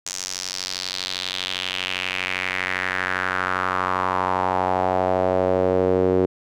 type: tone with band-pass filter sweep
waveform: sawtooth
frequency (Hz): 92.5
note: F#2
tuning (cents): 0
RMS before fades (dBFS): -23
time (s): 0.06-6.26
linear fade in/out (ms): 5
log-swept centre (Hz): 6500 to 400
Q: 3.1
effects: none